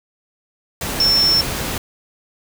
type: tone in noise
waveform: sine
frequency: 5400 Hz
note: E8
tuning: 41 cents sharp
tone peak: -12 dBFS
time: 1-1.41 s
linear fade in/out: 2 ms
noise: pink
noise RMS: -24 dBFS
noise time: 0.81-1.78 s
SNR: +9 dB
effects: none